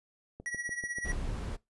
click train, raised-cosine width 2 ms, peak -31 dBFS, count 7, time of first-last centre 0.4-1.277 s, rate 6.84 Hz
square tone with tremolo, 1925 Hz, B6, 45 cents flat, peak -32 dBFS, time 0.46-1.12 s, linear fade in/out 0 ms, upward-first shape triangle, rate 16 Hz, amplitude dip 80%
brown noise, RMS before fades -35 dBFS, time 1.04-1.57 s, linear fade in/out 20 ms
effects noise-tail reverb RT60 0.2 s tail -21 dB re dry + resampled to 24000 Hz

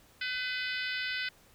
harmonic tone, 504 Hz, B4, 35 cents sharp, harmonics 3 / 4 / 5 / 6 / 7 / 8 / 9 / 10, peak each -36 / -38 / -40 / -42 / -43 / -44 / -45 / -46 dBFS, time 0.21-1.29 s, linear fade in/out 5 ms, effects pink hiss -61 dBFS RMS until 1.54 s

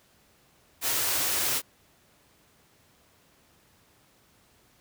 white band-stop noise, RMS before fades -27 dBFS, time 0.81-1.62 s, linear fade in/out 50 ms, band 160 to 240 Hz, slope 96 dB/octave, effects pink hiss -62 dBFS RMS until 4.8 s + high-pass 60 Hz 12 dB/octave

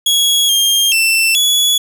sawtooth tone with pitch steps, 3334 / 3210 / 2676 / 3393 Hz, G#7 / G7 / E7 / G#7, +6 / +40 / +25 / +36 cents, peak -7 dBFS, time 0.06-1.78 s, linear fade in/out 5 ms, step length 430 ms, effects none

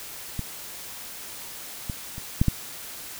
clicks, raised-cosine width 5 ms, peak -16 / -17 / -24 / -6 / -7 dBFS, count 5, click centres 0.393 / 1.898 / 2.181 / 2.415 / 2.483 s, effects white hiss -39 dBFS RMS until 3.19 s

